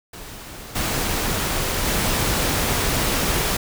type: noise with level steps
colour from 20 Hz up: pink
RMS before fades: -37 / -23 / -21 dBFS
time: 0.13-3.57 s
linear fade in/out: 5 ms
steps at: 0.75 / 1.85 s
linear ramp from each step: 10 ms
effects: none